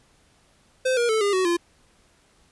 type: tone with pitch steps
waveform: square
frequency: 516 / 475.9 / 438.9 / 404.8 / 373.4 / 344.4 Hz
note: C5 / A#4 / A4 / G#4 / F#4 / F4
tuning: -24 / +36 / -4 / -44 / +16 / -24 cents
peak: -20 dBFS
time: 0.85-1.57 s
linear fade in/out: 10 ms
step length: 120 ms
effects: pink hiss -60 dBFS RMS until 2.51 s + resampled to 24000 Hz